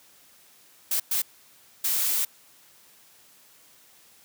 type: noise bursts at uneven times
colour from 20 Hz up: blue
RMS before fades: -25 dBFS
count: 3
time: 0.91-1 / 1.11-1.22 / 1.84-2.25 s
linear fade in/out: 5 ms
effects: white hiss -56 dBFS RMS until 4.24 s + high-pass 80 Hz 12 dB/octave